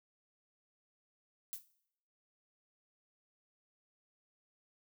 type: noise with exponential decay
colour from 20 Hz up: violet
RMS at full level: -37 dBFS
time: 1.53-1.65 s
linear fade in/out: 0 ms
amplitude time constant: 26 ms
effects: noise-tail reverb RT60 0.7 s tail -18 dB re dry